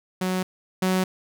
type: tone pair in turn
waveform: sawtooth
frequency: 185 / 186.18 Hz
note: F#3 / F#3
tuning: 0 / +11 cents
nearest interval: unison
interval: 11 cents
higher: second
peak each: -19 / -16 dBFS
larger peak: second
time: 0.21-0.43 / 0.82-1.04 s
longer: neither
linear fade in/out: 5 ms
effects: none